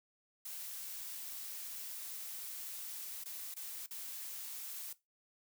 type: noise with dropouts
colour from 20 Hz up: blue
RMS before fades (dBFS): -45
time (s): 0.45-4.93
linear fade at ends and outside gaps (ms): 5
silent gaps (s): 3.239-3.256 / 3.542-3.564 / 3.863-3.908
effects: noise-tail reverb RT60 0.2 s tail -17 dB re dry